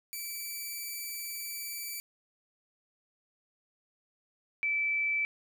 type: tone pair in turn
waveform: 5% pulse / sine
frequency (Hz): 2317 / 2317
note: D7 / D7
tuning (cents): -24 / -24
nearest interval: unison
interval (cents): 0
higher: neither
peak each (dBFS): -27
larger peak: neither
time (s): 0.13-2 / 4.63-5.25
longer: first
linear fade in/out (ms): 0
effects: none